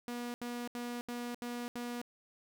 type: tone bursts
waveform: sawtooth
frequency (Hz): 241.2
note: B3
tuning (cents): -41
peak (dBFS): -34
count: 6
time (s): 0.08-2.015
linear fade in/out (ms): 0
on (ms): 260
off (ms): 75
effects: none